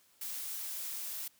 blue noise, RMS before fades -40 dBFS, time 0.21-1.28 s, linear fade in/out 5 ms, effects white hiss -67 dBFS RMS until 1.39 s + high-pass 60 Hz 12 dB/octave

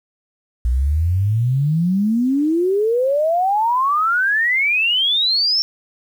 sine exponential sweep, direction up, 58.27 to 5490 Hz, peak -14 dBFS, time 0.65-5.62 s, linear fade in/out 0 ms, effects 8-bit

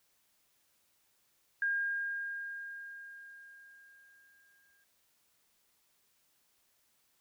sine tone with exponential decay, 1615 Hz, G#6, 49 cents flat, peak -28 dBFS, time 1.62-4.84 s, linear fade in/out 2 ms, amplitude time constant 700 ms, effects white hiss -73 dBFS RMS until 7.2 s

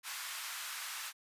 pink high-pass noise, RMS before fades -42 dBFS, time 0.03-1.13 s, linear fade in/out 50 ms, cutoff 1100 Hz, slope 24 dB/octave, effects resampled to 32000 Hz

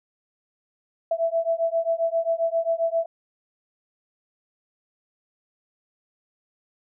sine beating tone pair, 659.3 / 666.8 Hz, E5 / E5, 0 / +20 cents, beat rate 7.5 Hz, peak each -24 dBFS, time 1.11-3.06 s, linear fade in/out 5 ms, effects none

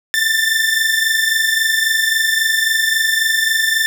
sawtooth tone pair together, 1769 / 1792.7 Hz, A6 / A6, +9 / +32 cents, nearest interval unison, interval 23 cents, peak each -13 dBFS, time 0.14-3.86 s, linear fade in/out 0 ms, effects none

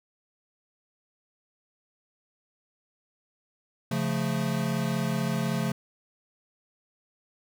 square chord, Db augmented, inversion none, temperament equal, 138.59 / 174.61 / 220 Hz, Db3 / F3 / A3, 0 / 0 / 0 cents, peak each -31 dBFS, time 3.91-5.72 s, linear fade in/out 5 ms, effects none

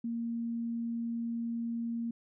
sine tone, 232.5 Hz, A#3, 4 cents flat, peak -32 dBFS, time 0.04-2.11 s, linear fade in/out 5 ms, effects none

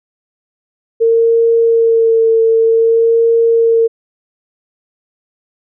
sine tone with vibrato, 455.7 Hz, A#4, 39 cents flat, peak -7 dBFS, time 1-3.88 s, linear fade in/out 20 ms, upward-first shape sine, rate 0.53 Hz, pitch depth 18 cents each way, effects none

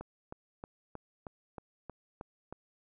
click train, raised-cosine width 1 ms, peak -28 dBFS, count 9, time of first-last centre 0.01-2.526 s, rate 3.18 Hz, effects none

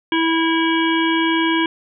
harmonic tone with a mistuned harmonic, 327.1 Hz, E4, 13 cents flat, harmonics 1 / 3 / 5 / 7 / 9 / 10, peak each -17 / -22 / -24 / -25 / -27 / -27 dBFS, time 0.12-1.66 s, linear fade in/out 2 ms, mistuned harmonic 9, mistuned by -23 cents, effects none

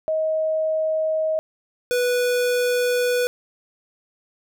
sine / square tone pair in turn, 631 / 491.8 Hz, D#5 / B4, +24 / -7 cents, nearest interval major third, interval 431 cents, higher first, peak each -19 dBFS, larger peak neither, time 0.08-1.39 / 1.91-3.27 s, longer second, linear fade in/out 0 ms, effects none

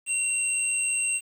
sine tone pair together, 2742 / 8217 Hz, F7 / C9, -32 / -32 cents, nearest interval octave + perfect fifth, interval 1900 cents, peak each -28 / -25 dBFS, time 0.06-1.21 s, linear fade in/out 50 ms, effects 8-bit

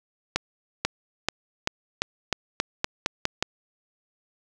accelerating click train, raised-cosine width 0.2 ms, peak -5 dBFS, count 11, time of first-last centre 0.36-3.426 s, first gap 490 ms, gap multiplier 0.89, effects none

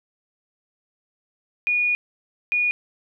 sine tone bursts at uneven times, 2450 Hz, D#7, 27 cents flat, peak -18 dBFS, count 2, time 1.67-1.95 / 2.52-2.71 s, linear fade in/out 0 ms, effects none

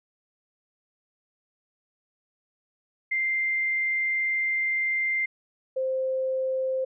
sine tone pair in turn, 2093 / 523.2 Hz, C7 / C5, 0 / 0 cents, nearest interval 2 octaves, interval 2400 cents, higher first, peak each -23 / -24 dBFS, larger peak first, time 3.11-5.26 / 5.76-6.85 s, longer first, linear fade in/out 10 ms, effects none

